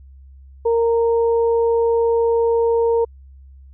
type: tone pair together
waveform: sine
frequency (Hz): 463 / 926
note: A#4 / A#5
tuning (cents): -12 / -12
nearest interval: octave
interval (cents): 1200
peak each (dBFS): -14 / -25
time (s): 0.65-3.05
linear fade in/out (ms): 10
effects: added 67 Hz sine -40 dBFS peak until 3.73 s